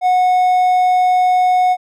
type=tone; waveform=triangle; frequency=732 Hz; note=F#5; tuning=19 cents flat; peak=-8 dBFS; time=0.01-1.77 s; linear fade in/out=50 ms; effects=none